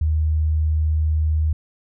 sine tone, 77.78 Hz, D#2, in tune, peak -16 dBFS, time 0.01-1.53 s, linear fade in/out 5 ms, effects none

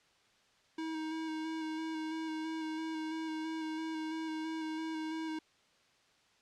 square tone with vibrato, 317.7 Hz, D#4, 36 cents sharp, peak -37 dBFS, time 0.78-5.39 s, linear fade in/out 5 ms, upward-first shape square, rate 3 Hz, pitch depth 16 cents each way, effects white hiss -68 dBFS RMS until 6.41 s + low-pass 5000 Hz 12 dB/octave

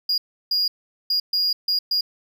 triangle tone bursts at uneven times, 4857 Hz, D#8, 43 cents flat, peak -17 dBFS, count 6, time 0.09-0.18 / 0.51-0.68 / 1.1-1.2 / 1.33-1.53 / 1.68-1.79 / 1.91-2.01 s, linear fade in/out 5 ms, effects none

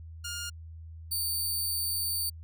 10% pulse tone pair in turn, 1416 / 4579 Hz, F6 / D8, +23 / -45 cents, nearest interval octave + minor sixth, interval 2032 cents, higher second, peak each -27 / -22 dBFS, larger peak second, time 0.24-0.5 / 1.11-2.3 s, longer second, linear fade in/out 10 ms, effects added 81 Hz sine -42 dBFS peak until 2.43 s

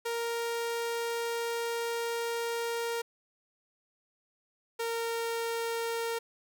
sawtooth tone pair in turn, 466.2 / 461.4 Hz, A#4 / A#4, 0 / -18 cents, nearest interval unison, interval 18 cents, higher first, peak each -27 / -27 dBFS, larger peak neither, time 0.05-3.02 / 4.79-6.19 s, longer first, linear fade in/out 10 ms, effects none

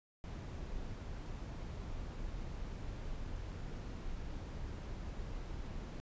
brown noise, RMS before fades -43 dBFS, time 0.24-6 s, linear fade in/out 0 ms, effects resampled to 16000 Hz

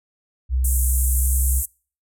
sine tone with pitch glide, 63.8 to 65.29 Hz, C2 to C2, -43 to -3 cents, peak -17 dBFS, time 0.49-1.63 s, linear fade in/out 50 ms, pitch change +40 cents, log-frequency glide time 1.06-1.46 s
pink band-pass noise, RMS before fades -26 dBFS, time 0.64-1.66 s, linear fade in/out 10 ms, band 7800 to 14000 Hz, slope 48 dB/octave
effects noise-tail reverb RT60 0.4 s tail -25 dB re dry

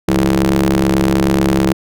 sawtooth ring-modulated tone, 69.3 Hz, C#2, in tune, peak -4 dBFS, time 0.08-1.73 s, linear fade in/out 5 ms, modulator 256 Hz, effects none

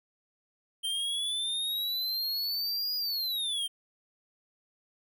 square exponential two-way sweep, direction up then down, 3136 to 4926 to 3136 Hz, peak -30 dBFS, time 0.83-3.68 s, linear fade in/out 20 ms, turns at 2.96 s, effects none

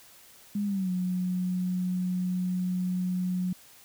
sine tone with pitch glide, 204.4 to 182.1 Hz, G#3 to F#3, -27 to -27 cents, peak -26 dBFS, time 0.55-3.53 s, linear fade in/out 5 ms, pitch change -200 cents, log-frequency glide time 0.66-0.9 s, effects white hiss -54 dBFS RMS until 3.84 s

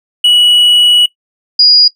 triangle / sine tone pair in turn, 2932 / 4884 Hz, F#7 / D#8, -16 / -33 cents, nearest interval major sixth, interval 883 cents, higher second, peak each -3 dBFS, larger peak neither, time 0.24-1.06 / 1.59-1.88 s, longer first, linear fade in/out 5 ms, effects noise-tail reverb RT60 0.1 s tail -18 dB re dry

